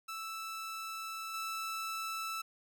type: tone with level steps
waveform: sawtooth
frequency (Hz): 1319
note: E6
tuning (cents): +1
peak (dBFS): -36 / -33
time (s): 0.08-2.42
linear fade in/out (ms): 10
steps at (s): 1.34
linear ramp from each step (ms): 2
effects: none